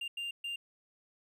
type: tone bursts at uneven times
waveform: triangle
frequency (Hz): 2794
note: F7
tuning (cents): 0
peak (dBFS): -34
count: 3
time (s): 0.01-0.08 / 0.17-0.31 / 0.44-0.56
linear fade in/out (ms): 5
effects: none